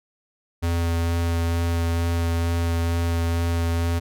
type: tone with vibrato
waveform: square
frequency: 84.4 Hz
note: E2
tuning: 41 cents sharp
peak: -21 dBFS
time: 0.62-4 s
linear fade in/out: 20 ms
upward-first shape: sine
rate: 2.2 Hz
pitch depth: 10 cents each way
effects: none